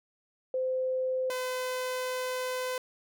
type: tone pair in turn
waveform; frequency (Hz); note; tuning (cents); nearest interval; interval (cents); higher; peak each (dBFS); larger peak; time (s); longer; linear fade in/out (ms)
sine / sawtooth; 516 / 508.3; C5 / B4; -24 / +50; unison; 26; first; -27; neither; 0.54-1.3 / 1.3-2.78; second; 2
effects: none